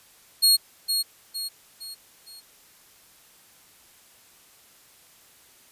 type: tone with echo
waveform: sawtooth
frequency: 4297 Hz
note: C8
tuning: 45 cents sharp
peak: -12 dBFS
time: 0.42-0.57 s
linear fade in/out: 20 ms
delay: 460 ms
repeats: 4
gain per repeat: -7 dB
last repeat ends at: 2.41 s
effects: white hiss -55 dBFS RMS until 5.71 s + resampled to 32000 Hz